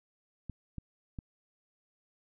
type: clicks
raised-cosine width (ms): 5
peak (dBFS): -27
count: 3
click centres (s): 0.497 / 0.783 / 1.188
effects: none